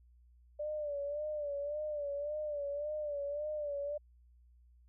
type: tone with vibrato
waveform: sine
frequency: 587.3 Hz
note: D5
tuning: in tune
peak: -35 dBFS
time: 0.59-3.98 s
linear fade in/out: 10 ms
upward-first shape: sine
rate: 1.8 Hz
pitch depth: 65 cents each way
effects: added 60 Hz sine -60 dBFS peak until 4.88 s